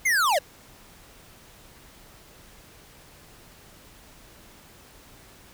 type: linear sweep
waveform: square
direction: down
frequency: 2183 to 519 Hz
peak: -20 dBFS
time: 0.05-0.39 s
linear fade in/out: 10 ms
effects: pink hiss -51 dBFS RMS until 5.53 s